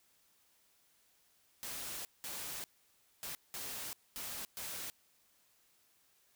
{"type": "noise bursts at uneven times", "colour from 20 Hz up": "white", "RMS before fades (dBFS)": -43, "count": 6, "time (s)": [[1.63, 2.05], [2.24, 2.64], [3.23, 3.35], [3.54, 3.93], [4.16, 4.45], [4.57, 4.9]], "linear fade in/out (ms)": 0, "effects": ["white hiss -71 dBFS RMS until 6.35 s"]}